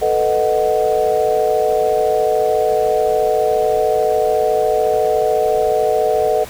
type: chord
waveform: sine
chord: B dominant seventh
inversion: third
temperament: equal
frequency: 440 / 493.9 / 622.3 / 740 Hz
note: A4 / B4 / D#5 / F#5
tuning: 0 / 0 / 0 / 0 cents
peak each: -17 / -20 / -18 / -19 dBFS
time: 0.01-6.45 s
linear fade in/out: 20 ms
effects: pink hiss -35 dBFS RMS until 6.49 s